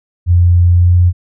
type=tone with pitch glide; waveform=sine; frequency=87.6 to 88.67 Hz; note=F2 to F2; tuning=+6 to +27 cents; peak=-5 dBFS; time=0.26-1.13 s; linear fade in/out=50 ms; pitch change=+21 cents; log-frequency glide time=0.71-0.95 s; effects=none